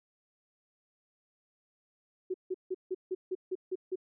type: tone bursts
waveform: sine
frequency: 371.5 Hz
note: F#4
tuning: 7 cents sharp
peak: -30 dBFS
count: 9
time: 2.3-3.958 s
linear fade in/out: 10 ms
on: 42 ms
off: 160 ms
effects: none